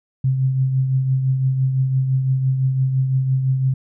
sine tone with tremolo, 131.9 Hz, C3, 14 cents sharp, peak -13 dBFS, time 0.24-3.74 s, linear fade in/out 5 ms, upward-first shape triangle, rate 5.9 Hz, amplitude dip 50%, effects none

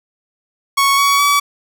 sawtooth tone with pitch steps, 1108.7 / 1125.5 / 1142.5 Hz, C#6 / C#6 / D6, 0 / +26 / -48 cents, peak -7 dBFS, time 0.77-1.4 s, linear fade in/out 10 ms, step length 210 ms, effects none

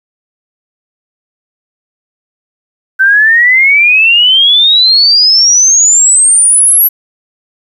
sine exponential sweep, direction up, 1529 to 11840 Hz, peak -3 dBFS, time 2.99-6.89 s, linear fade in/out 20 ms, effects 7-bit

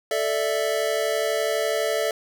square chord, A suspended fourth, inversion none, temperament equal, 440 / 587.3 / 659.3 Hz, A4 / D5 / E5, 0 / 0 / 0 cents, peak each -27 dBFS, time 0.11-2.11 s, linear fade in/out 2 ms, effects none

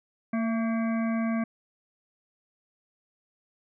harmonic tone with a mistuned harmonic, 227.8 Hz, A#3, 40 cents flat, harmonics 1 / 3 / 5 / 7 / 9 / 10, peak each -25 / -35 / -39 / -42 / -44 / -45 dBFS, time 0.33-1.44 s, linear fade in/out 5 ms, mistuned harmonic 3, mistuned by -39 cents, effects none

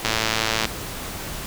click train, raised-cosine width 0.2 ms, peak -3 dBFS, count 68, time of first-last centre 0.05-0.654 s, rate 111 Hz, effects pink hiss -32 dBFS RMS until 1.46 s

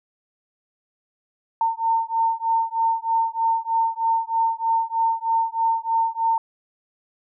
sine beating tone pair, 906 / 909.2 Hz, A#5 / A#5, -50 / -43 cents, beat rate 3.2 Hz, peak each -22 dBFS, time 1.61-6.38 s, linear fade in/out 2 ms, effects none

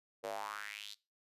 square tone with high-pass filter sweep, 51.91 Hz, G#1, in tune, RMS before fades -44 dBFS, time 0.23-0.95 s, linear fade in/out 20 ms, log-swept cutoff 490 to 4300 Hz, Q 4.3, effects noise-tail reverb RT60 0.3 s tail -22 dB re dry + resampled to 32000 Hz

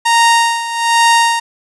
sawtooth tone with tremolo, 929 Hz, A#5, 6 cents flat, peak -3 dBFS, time 0.05-1.4 s, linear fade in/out 10 ms, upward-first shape sine, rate 1.2 Hz, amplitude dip 75%, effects resampled to 24000 Hz + 7-bit

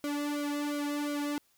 sawtooth tone with flanger, 291.3 Hz, D4, 14 cents flat, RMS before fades -33 dBFS, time 0.04-1.38 s, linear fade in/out 0 ms, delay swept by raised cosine 1.1 to 2.2 ms, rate 2.8 Hz, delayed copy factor -0.95, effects white hiss -69 dBFS RMS until 1.57 s

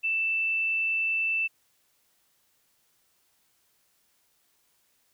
sine tone, 2655 Hz, E7, 12 cents sharp, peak -24 dBFS, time 0.03-1.48 s, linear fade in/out 20 ms, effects white hiss -69 dBFS RMS until 5.13 s

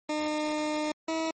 20% pulse tone pair in turn, 303.7 / 322.5 Hz, D#4 / E4, -42 / -38 cents, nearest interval minor second, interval 104 cents, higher second, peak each -23 / -23 dBFS, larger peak neither, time 0.09-0.92 / 1.08-1.31 s, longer first, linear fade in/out 5 ms, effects low-pass 11000 Hz 12 dB/octave + MP3 32 kbps

